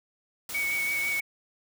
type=noise; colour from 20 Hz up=white; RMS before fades=-37 dBFS; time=0.49-1.2 s; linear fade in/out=2 ms
type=tone with vibrato; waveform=sine; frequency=2234 Hz; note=C#7; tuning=13 cents sharp; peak=-26 dBFS; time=0.54-1.21 s; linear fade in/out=10 ms; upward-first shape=sine; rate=6 Hz; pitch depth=19 cents each way
effects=none